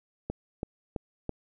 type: click train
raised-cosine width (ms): 2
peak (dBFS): -18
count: 4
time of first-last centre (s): 0.3-1.293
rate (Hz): 3.02
effects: none